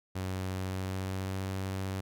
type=tone with pitch glide; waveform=sawtooth; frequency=93.7 to 95.61 Hz; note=F#2 to G2; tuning=+22 to -43 cents; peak=-29 dBFS; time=0.15-2.01 s; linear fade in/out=10 ms; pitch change=+35 cents; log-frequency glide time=0.57-1.46 s; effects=none